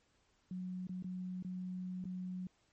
sine tone with dropouts, 183.2 Hz, F#3, 17 cents flat, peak -39 dBFS, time 0.51-2.47 s, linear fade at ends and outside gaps 2 ms, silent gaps 0.87-0.893 / 1.025-1.043 / 1.426-1.447 / 2.042-2.053 s, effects pink hiss -74 dBFS RMS until 2.72 s + MP3 32 kbps

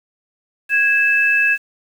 sine tone pair together, 1652 / 2622 Hz, G#6 / E7, -10 / -10 cents, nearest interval minor sixth, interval 800 cents, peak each -15 dBFS, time 0.69-1.58 s, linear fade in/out 50 ms, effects 7-bit

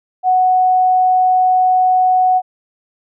sine tone, 740 Hz, F#5, in tune, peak -9 dBFS, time 0.23-2.42 s, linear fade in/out 50 ms, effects none

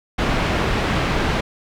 pink low-pass noise, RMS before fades -20 dBFS, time 0.18-1.41 s, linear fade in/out 10 ms, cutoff 2900 Hz, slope 12 dB/octave, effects none

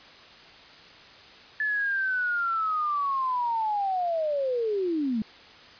sine linear sweep, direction down, 1738 to 207.7 Hz, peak -24 dBFS, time 1.6-5.22 s, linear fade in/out 2 ms, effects white hiss -49 dBFS RMS until 5.79 s + resampled to 11025 Hz

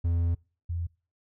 triangle / sine tone pair in turn, 85.1 / 85.41 Hz, F2 / F2, -44 / -38 cents, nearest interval unison, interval 6 cents, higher second, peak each -21 / -28 dBFS, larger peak first, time 0.04-0.35 / 0.69-0.87 s, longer first, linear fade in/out 10 ms, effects noise-tail reverb RT60 0.4 s tail -26 dB re dry

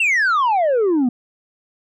sine exponential sweep, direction down, 2794 to 233.6 Hz, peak -11 dBFS, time 0-1.09 s, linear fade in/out 5 ms, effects tanh soft clip ceiling -13 dBFS

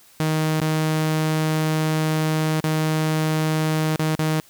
sawtooth tone with dropouts, 156.6 Hz, D#3, 11 cents sharp, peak -15 dBFS, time 0.2-4.4 s, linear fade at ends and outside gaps 0 ms, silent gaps 0.601-0.616 / 2.603-2.641 / 3.959-3.995 / 4.152-4.191 s, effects white hiss -52 dBFS RMS until 4.49 s

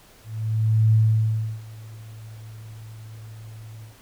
sine tone with ADSR envelope, 110 Hz, A2, in tune, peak -13 dBFS, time 0.23-3.97 s, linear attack 700 ms, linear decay 680 ms, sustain -24 dB, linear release 140 ms, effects pink hiss -52 dBFS RMS until 4.01 s

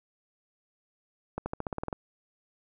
accelerating click train, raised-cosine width 1 ms, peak -18 dBFS, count 10, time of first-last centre 1.38-1.928 s, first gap 80 ms, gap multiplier 0.93, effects none

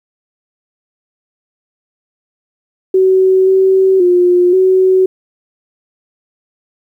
sine tone with pitch steps, 377.1 / 380.9 / 356.4 / 374.9 Hz, F#4 / G4 / F4 / F#4, +33 / -50 / +35 / +23 cents, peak -6 dBFS, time 2.94-5.06 s, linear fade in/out 5 ms, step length 530 ms, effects 8-bit

